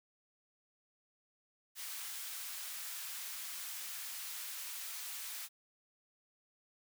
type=high-pass noise; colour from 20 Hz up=white; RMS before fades=-44 dBFS; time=1.75-5.49 s; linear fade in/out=50 ms; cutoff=1200 Hz; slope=12 dB/octave; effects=none

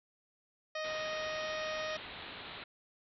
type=harmonic tone; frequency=622.3 Hz; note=D#5; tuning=in tune; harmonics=1 / 2 / 3 / 4 / 5 / 6 / 7 / 8 / 9; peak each=-38 / -44 / -43 / -47 / -50 / -50 / -53 / -55 / -52 dBFS; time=0.75-1.97 s; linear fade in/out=5 ms
type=low-pass noise; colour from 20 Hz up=white; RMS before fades=-47 dBFS; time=0.84-2.64 s; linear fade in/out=5 ms; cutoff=4100 Hz; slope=96 dB/octave
effects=none

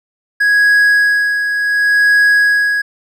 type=tone with tremolo; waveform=triangle; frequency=1661.2 Hz; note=G#6; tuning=in tune; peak=-5 dBFS; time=0.4-2.82 s; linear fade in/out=10 ms; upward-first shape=sine; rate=0.69 Hz; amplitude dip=55%; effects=none

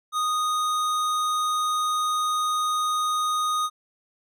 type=tone with hard clipping; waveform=sine; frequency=1240 Hz; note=D#6; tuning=6 cents flat; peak=-24 dBFS; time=0.12-3.7 s; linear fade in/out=50 ms; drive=16 dB; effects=none

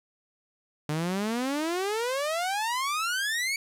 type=exponential sweep; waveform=sawtooth; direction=up; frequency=146.83 to 2282 Hz; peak=-23 dBFS; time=0.89-3.56 s; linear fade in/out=2 ms; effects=low-pass 12000 Hz 12 dB/octave + 10-bit

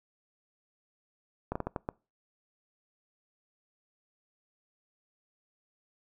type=slowing click train; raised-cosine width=1 ms; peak=-18 dBFS; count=6; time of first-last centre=1.52-1.889 s; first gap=35 ms; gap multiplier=1.38; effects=noise-tail reverb RT60 0.3 s tail -24 dB re dry

